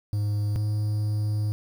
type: tone pair in turn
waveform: triangle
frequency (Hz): 103.83 / 105.58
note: G#2 / G#2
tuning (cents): 0 / +29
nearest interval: unison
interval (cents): 29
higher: second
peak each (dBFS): -21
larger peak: neither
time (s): 0.13-0.56 / 0.56-1.52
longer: second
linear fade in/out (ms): 0
effects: 8-bit